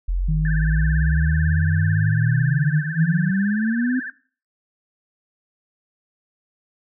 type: exponential sweep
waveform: sine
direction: up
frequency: 42.68 to 260 Hz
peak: -18 dBFS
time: 0.08-4 s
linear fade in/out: 10 ms
type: tone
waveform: sine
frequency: 156 Hz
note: D#3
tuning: 5 cents sharp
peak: -19 dBFS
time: 0.28-3.31 s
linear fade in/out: 10 ms
type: tone with vibrato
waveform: sine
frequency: 1647 Hz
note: G#6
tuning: 15 cents flat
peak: -28 dBFS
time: 0.45-4.1 s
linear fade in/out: 2 ms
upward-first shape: sine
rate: 18 Hz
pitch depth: 140 cents each way
effects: noise-tail reverb RT60 0.4 s tail -18 dB re dry